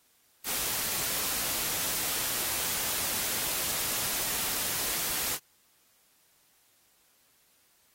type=noise; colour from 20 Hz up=white; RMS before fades=-31 dBFS; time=0.44-5.39 s; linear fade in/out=50 ms; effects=white hiss -66 dBFS RMS until 7.94 s + AAC 48 kbps